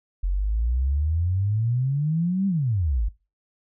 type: exponential two-way sweep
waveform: sine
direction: up then down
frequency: 43.65 to 200 to 46.97 Hz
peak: -20 dBFS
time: 0.23-3.09 s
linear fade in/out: 10 ms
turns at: 2.47 s
effects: noise-tail reverb RT60 0.3 s tail -22 dB re dry